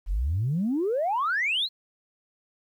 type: exponential sweep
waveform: sine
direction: up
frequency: 39.69 to 4300 Hz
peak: -22 dBFS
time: 0.06-1.69 s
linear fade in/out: 50 ms
effects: tanh soft clip ceiling -19 dBFS + 10-bit